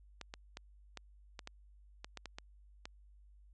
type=clicks; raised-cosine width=0.2 ms; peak=-27 dBFS; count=11; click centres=0.213 / 0.339 / 0.571 / 0.973 / 1.392 / 1.474 / 2.045 / 2.173 / 2.257 / 2.385 / 2.855 s; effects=added 50 Hz sine -58 dBFS peak until 3.53 s + resampled to 22050 Hz